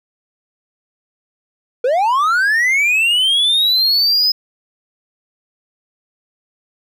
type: linear sweep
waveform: triangle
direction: up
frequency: 466.2 to 5100 Hz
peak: -10 dBFS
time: 1.84-4.32 s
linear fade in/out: 5 ms
effects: none